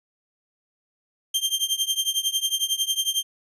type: tone with tremolo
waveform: sawtooth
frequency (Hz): 3167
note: G7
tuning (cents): +17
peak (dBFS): -15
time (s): 1.34-3.23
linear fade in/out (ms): 5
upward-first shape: triangle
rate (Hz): 11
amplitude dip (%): 95
effects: resampled to 32000 Hz